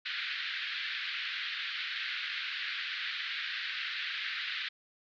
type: band-pass noise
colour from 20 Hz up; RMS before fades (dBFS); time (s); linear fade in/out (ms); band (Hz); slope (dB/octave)
pink; -37; 0.05-4.69; 10; 1500 to 4200; 48
effects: none